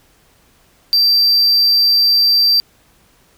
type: tone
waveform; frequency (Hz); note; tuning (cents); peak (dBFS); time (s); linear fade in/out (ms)
triangle; 4692; D8; -2; -8; 0.93-2.6; 0
effects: pink hiss -53 dBFS RMS until 3.37 s